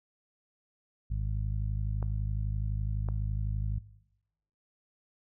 harmonic tone, 51.91 Hz, G#1, in tune, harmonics 1 / 2 / 3 / 4, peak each -30 / -34 / -42 / -52 dBFS, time 1.1-3.79 s, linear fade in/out 10 ms
clicks, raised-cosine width 1 ms, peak -27 dBFS, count 2, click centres 2.027 / 3.087 s
effects noise-tail reverb RT60 0.9 s tail -19 dB re dry

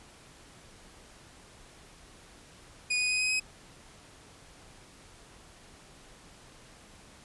sawtooth tone with pitch steps, 2468 / 2484 / 2500 / 2515 / 2532 Hz, D#7 / D#7 / D#7 / D#7 / D#7, -15 / -3 / +8 / +18 / +30 cents, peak -23 dBFS, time 2.9-3.4 s, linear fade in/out 10 ms, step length 100 ms, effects pink hiss -54 dBFS RMS until 7.24 s + resampled to 24000 Hz

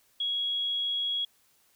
sine tone, 3322 Hz, G#7, in tune, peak -27 dBFS, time 0.2-1.25 s, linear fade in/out 5 ms, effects white hiss -66 dBFS RMS until 1.75 s

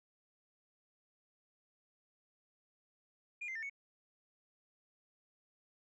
sine tone with pitch steps, 2423 / 2083 / 1797 / 2218 Hz, D#7 / C7 / A6 / C#7, -47 / -8 / +36 / 0 cents, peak -38 dBFS, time 3.41-3.698 s, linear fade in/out 10 ms, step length 72 ms, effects tanh soft clip ceiling -37 dBFS

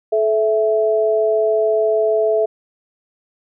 sine tone pair together, 432.8 / 659.3 Hz, A4 / E5, -29 / 0 cents, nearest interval perfect fifth, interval 729 cents, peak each -16 dBFS, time 0.12-2.46 s, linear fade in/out 10 ms, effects none

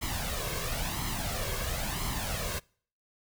pink noise with flanger, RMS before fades -33 dBFS, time 0.01-2.6 s, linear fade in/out 20 ms, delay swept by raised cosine 0.96 to 1.87 ms, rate 0.98 Hz, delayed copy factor +0.65, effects noise-tail reverb RT60 0.5 s tail -26 dB re dry

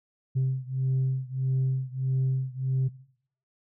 sine beating tone pair, 130.81 / 132.41 Hz, C3 / C3, 0 / +21 cents, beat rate 1.6 Hz, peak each -25 / -26 dBFS, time 0.35-2.89 s, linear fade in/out 20 ms, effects noise-tail reverb RT60 0.6 s tail -19 dB re dry + tanh soft clip ceiling -20 dBFS

